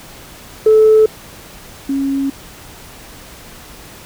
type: tone pair in turn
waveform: sine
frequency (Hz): 435.1 / 274.1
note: A4 / C#4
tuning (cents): -19 / -19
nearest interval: minor sixth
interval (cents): 800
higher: first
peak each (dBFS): -4 / -14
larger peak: first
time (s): 0.66-1.06 / 1.89-2.3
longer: second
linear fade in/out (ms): 5
effects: tanh soft clip ceiling -2 dBFS + pink hiss -37 dBFS RMS until 4.05 s